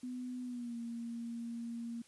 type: tone with pitch glide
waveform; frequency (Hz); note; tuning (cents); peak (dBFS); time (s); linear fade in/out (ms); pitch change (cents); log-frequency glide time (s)
sine; 250.1 to 233.4; B3 to A#3; +22 to +2; -39; 0.03-2.02; 5; -120; 0.43-0.77
effects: white hiss -64 dBFS RMS until 2.07 s + resampled to 24000 Hz